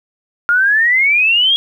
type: exponential sweep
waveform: sine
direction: up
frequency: 1396.9 to 3322 Hz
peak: -9 dBFS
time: 0.49-1.56 s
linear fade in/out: 0 ms
effects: 8-bit